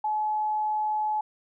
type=tone; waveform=sine; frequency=854 Hz; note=G#5; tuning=48 cents sharp; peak=-24 dBFS; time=0.04-1.21 s; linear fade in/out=5 ms; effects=none